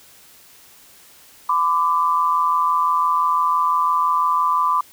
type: tone pair together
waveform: sine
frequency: 1008.8 / 1174.7 Hz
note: B5 / D6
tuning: +36 / 0 cents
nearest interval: minor third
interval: 264 cents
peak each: -18 dBFS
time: 1.49-4.81 s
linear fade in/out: 5 ms
effects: white hiss -48 dBFS RMS until 4.92 s